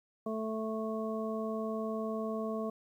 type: harmonic tone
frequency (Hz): 220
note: A3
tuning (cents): 0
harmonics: 1 / 2 / 3 / 5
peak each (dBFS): -36 / -38 / -39 / -43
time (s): 0.26-2.7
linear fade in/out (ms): 5
effects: 11-bit